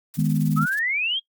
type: noise with tremolo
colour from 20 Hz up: blue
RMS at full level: -37 dBFS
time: 0.14-0.79 s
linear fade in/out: 0 ms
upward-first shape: sine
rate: 19 Hz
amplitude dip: 80%
type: chord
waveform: sine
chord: G# minor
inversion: second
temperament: equal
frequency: 155.56 / 207.7 / 246.9 Hz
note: D#3 / G#3 / B3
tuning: 0 / 0 / 0 cents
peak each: -20 / -24 / -26 dBFS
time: 0.17-0.66 s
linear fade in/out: 20 ms
type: exponential sweep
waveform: sine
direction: up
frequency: 1244.5 to 3325 Hz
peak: -21 dBFS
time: 0.56-1.2 s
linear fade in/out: 20 ms
effects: noise-tail reverb RT60 0.1 s tail -22 dB re dry + Opus 48 kbps